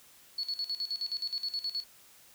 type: tone with tremolo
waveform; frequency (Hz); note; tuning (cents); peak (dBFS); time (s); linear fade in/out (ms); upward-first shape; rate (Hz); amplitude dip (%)
sine; 4400; C#8; -14; -30; 0.38-1.84; 5; square; 9.5; 80
effects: white hiss -58 dBFS RMS until 2.34 s